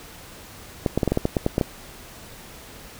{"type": "clicks", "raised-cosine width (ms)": 2, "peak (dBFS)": -6, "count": 11, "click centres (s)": [0.862, 0.976, 1.032, 1.077, 1.12, 1.174, 1.254, 1.368, 1.464, 1.581, 1.612], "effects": ["pink hiss -43 dBFS RMS until 2.99 s"]}